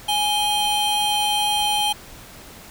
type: tone pair together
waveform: square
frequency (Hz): 834 / 3151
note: G#5 / G7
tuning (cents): +7 / +8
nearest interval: octave + major seventh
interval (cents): 2301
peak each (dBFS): -22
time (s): 0.08-1.93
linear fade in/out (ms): 10
effects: pink hiss -42 dBFS RMS until 2.7 s